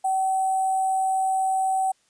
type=tone with sample-and-hold; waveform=sine; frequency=762 Hz; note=G5; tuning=49 cents flat; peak=-20 dBFS; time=0.04-1.92 s; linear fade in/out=10 ms; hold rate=8820 Hz; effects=white hiss -65 dBFS RMS until 2.09 s + resampled to 22050 Hz